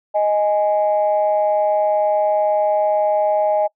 sine tone pair together, 622.3 / 831.2 Hz, D#5 / G#5, 0 / +1 cents, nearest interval perfect fourth, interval 501 cents, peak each -15 / -18 dBFS, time 0.14-3.68 s, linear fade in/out 20 ms, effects noise-tail reverb RT60 0.1 s tail -24 dB re dry + tanh soft clip ceiling -7 dBFS

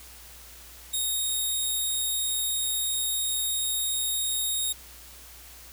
10% pulse tone, 3729 Hz, A#7, in tune, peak -18 dBFS, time 0.93-4.73 s, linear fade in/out 10 ms, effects added 60 Hz sine -51 dBFS peak until 5.72 s + white hiss -48 dBFS RMS until 5.72 s

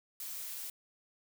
blue noise, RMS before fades -42 dBFS, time 0.2-0.7 s, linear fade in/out 2 ms, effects none

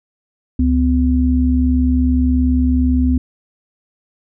sine tone pair together, 70.45 / 253.1 Hz, C#2 / B3, +29 / +43 cents, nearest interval octave + minor seventh, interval 2214 cents, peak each -14 dBFS, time 0.59-3.18 s, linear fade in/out 5 ms, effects none

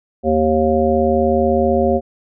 harmonic tone, 77.9 Hz, D#2, 3 cents sharp, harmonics 1 / 3 / 5 / 7 / 9, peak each -23 / -18 / -18 / -17 / -20 dBFS, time 0.23-2.01 s, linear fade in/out 50 ms, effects none

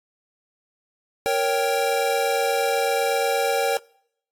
square chord, G diminished, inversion first, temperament equal, 466.2 / 554.4 / 784 Hz, Bb4 / Db5 / G5, 0 / 0 / 0 cents, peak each -25 dBFS, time 1.26-3.77 s, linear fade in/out 0 ms, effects noise-tail reverb RT60 0.7 s tail -25 dB re dry + AAC 64 kbps

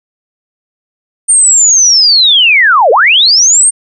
sine linear two-way sweep, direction down then up, 8900 to 417.9 to 8900 Hz, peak -3 dBFS, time 1.28-3.71 s, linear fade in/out 20 ms, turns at 2.91 s, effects none

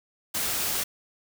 white noise, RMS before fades -28 dBFS, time 0.34-0.84 s, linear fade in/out 10 ms, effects none

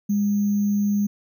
sine tone with sample-and-hold, 204.2 Hz, G#3, 29 cents flat, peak -18 dBFS, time 0.09-1.07 s, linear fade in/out 10 ms, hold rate 6300 Hz, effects none

